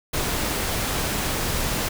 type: noise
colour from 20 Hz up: pink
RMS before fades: -25 dBFS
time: 0.13-1.89 s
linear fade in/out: 10 ms
effects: none